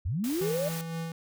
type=linear sweep; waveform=sine; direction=up; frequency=66.5 to 610 Hz; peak=-27 dBFS; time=0.05-0.69 s; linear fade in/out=10 ms
type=noise; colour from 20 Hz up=white; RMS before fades=-40 dBFS; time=0.24-0.81 s; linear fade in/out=0 ms
type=tone with tremolo; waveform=square; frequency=164.81 Hz; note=E3; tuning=in tune; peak=-32 dBFS; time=0.41-1.12 s; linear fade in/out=2 ms; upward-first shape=sine; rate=3.9 Hz; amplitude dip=35%
effects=none